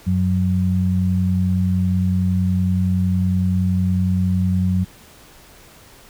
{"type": "tone pair together", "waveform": "sine", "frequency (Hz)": [93.23, 184], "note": ["F#2", "F#3"], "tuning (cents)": [14, -9], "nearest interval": "octave", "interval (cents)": 1177, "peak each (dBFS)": -18, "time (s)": [0.06, 4.85], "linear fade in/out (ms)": 20, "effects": ["pink hiss -46 dBFS RMS until 6.09 s"]}